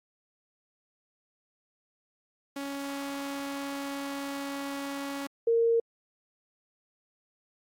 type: tone pair in turn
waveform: sawtooth / sine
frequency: 278.9 / 461.7 Hz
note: C#4 / A#4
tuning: +11 / -17 cents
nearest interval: major sixth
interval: 872 cents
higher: second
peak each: -30 / -21 dBFS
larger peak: second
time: 2.56-5.27 / 5.47-5.8 s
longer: first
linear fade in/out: 5 ms
effects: AAC 48 kbps